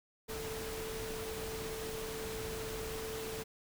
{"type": "tone in noise", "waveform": "sine", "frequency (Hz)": 442.5, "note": "A4", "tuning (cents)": 10, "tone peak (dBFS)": -41, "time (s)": [0.28, 3.44], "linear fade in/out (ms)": 20, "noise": "pink", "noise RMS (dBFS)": -43, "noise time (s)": [0.28, 3.44], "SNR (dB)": -1, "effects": []}